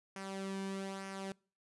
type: tone with flanger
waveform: sawtooth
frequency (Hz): 193.8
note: G3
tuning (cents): -20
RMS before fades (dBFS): -42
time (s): 0.16-1.32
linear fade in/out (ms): 2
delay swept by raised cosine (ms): 0.25 to 1.55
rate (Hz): 1.1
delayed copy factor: -0.55
effects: noise-tail reverb RT60 0.4 s tail -25 dB re dry + resampled to 24000 Hz